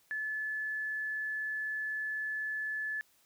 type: tone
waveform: sine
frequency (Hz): 1728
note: A6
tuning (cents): -32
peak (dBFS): -33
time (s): 0.11-3.01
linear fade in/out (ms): 0
effects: white hiss -68 dBFS RMS until 3.25 s